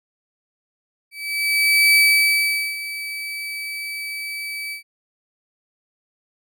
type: tone with ADSR envelope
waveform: 35% pulse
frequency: 2299 Hz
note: D7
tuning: 37 cents flat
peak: -9 dBFS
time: 1.11-4.83 s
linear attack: 840 ms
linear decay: 810 ms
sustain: -16 dB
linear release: 110 ms
effects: none